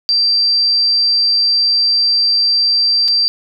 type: tone with dropouts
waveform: sine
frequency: 4699 Hz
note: D8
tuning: in tune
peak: -10 dBFS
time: 0.09-3.28 s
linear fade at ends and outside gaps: 0 ms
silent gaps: 3.08-3.084 s
effects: none